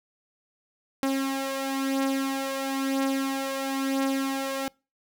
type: beating tone pair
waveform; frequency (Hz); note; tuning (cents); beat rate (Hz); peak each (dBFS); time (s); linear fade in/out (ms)
sawtooth; 270 / 271; C#4 / C#4; -45 / -39; 1; -23 / -27; 1.03-4.68; 0
effects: noise-tail reverb RT60 0.3 s tail -26 dB re dry